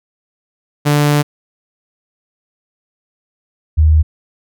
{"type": "tone pair in turn", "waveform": ["sawtooth", "sine"], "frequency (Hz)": [146.83, 77.78], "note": ["D3", "D#2"], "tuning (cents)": [0, 0], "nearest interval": "major seventh", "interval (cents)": 1100, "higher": "first", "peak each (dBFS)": [-6, -6], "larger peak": "neither", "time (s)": [[0.85, 1.23], [3.77, 4.03]], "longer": "first", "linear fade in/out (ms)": 20, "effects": []}